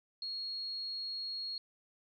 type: tone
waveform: sine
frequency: 4300 Hz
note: C8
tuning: 47 cents sharp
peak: -37 dBFS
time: 0.22-1.58 s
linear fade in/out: 2 ms
effects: none